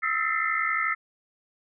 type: tone cluster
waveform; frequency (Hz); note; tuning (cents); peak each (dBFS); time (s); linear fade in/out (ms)
sine; 1286 / 1338 / 1785 / 2032 / 2105; E6 / E6 / A6 / B6 / C7; -43 / +25 / +24 / +49 / +10; -30; 0.02-0.95; 20
effects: none